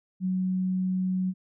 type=tone; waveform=sine; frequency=185.6 Hz; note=F#3; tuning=6 cents sharp; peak=-24 dBFS; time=0.2-1.34 s; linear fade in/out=50 ms; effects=none